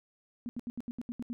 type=tone bursts; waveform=sine; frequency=238.9 Hz; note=A#3; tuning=43 cents sharp; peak=-34 dBFS; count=9; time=0.46-1.33 s; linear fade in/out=0 ms; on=30 ms; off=75 ms; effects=none